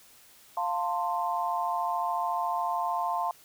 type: chord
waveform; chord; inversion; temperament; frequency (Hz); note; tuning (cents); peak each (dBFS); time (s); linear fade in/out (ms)
sine; F major; none; equal with one note detuned; 698.5 / 892.8 / 1046.5; F5 / A5 / C6; 0 / +25 / 0; -31; 0.57-3.31; 2
effects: white hiss -56 dBFS RMS until 3.44 s